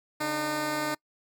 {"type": "tone pair together", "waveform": "10% pulse", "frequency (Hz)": [141.51, 303.5], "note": ["C#3", "D#4"], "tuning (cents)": [36, -43], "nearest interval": "octave + minor second", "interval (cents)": 1321, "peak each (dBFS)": [-30, -20], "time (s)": [0.2, 0.95], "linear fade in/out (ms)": 10, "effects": ["noise-tail reverb RT60 0.1 s tail -25 dB re dry"]}